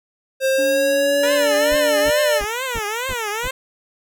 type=tone with pitch glide; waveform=square; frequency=531 to 596 Hz; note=C5 to D5; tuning=+25 to +25 cents; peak=-16 dBFS; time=0.4-2.42 s; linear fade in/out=50 ms; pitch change=+200 cents; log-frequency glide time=0.52-1.68 s
type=tone; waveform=triangle; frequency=287.3 Hz; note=D4; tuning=38 cents flat; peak=-24 dBFS; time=0.58-2.1 s; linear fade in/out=10 ms
type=tone with vibrato; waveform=10% pulse; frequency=465.9 Hz; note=A#4; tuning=1 cent flat; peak=-14 dBFS; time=1.23-3.51 s; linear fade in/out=5 ms; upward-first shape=triangle; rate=2.3 Hz; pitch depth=250 cents each way
type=noise bursts; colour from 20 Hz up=brown; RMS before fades=-29 dBFS; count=6; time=1.71-3.484 s; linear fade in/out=10 ms; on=54 ms; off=290 ms
effects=none